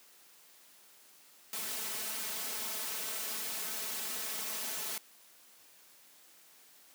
white noise with comb filter, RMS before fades -38 dBFS, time 1.53-4.98 s, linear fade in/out 2 ms, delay 4.6 ms, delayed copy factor +0.8, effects white hiss -60 dBFS RMS until 6.94 s + high-pass 200 Hz 12 dB/octave

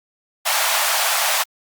pink high-pass noise, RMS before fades -19 dBFS, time 0.45-1.44 s, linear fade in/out 20 ms, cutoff 630 Hz, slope 48 dB/octave, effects Opus 48 kbps

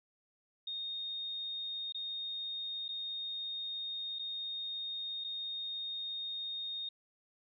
sine tone with dropouts, 3697 Hz, A#7, 15 cents flat, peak -37 dBFS, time 0.67-6.89 s, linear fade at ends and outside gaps 5 ms, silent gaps 1.924-1.945 / 2.882-2.888 / 4.188-4.192 / 5.241-5.244 s, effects none

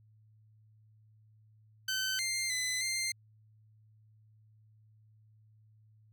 15% pulse tone with pitch steps, 1532 / 2099 / 2017 / 2097 Hz, G6 / C7 / B6 / C7, -40 / +5 / +36 / +3 cents, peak -25 dBFS, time 1.88-3.12 s, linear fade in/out 5 ms, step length 310 ms, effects added 108 Hz sine -60 dBFS peak until 6.12 s

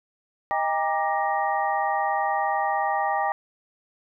sine tone cluster, 628 / 799 / 939 / 1180 / 1878 Hz, D#5 / G5 / A#5 / D6 / A#6, +16 / +33 / +12 / +8 / +12 cents, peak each -31 / -24 / -30 / -30 / -31 dBFS, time 0.51-3.32 s, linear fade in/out 0 ms, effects none

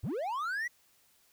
triangle linear sweep, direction up, 68.9 to 1990 Hz, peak -30 dBFS, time 0.03-0.68 s, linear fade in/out 10 ms, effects white hiss -67 dBFS RMS until 1.32 s

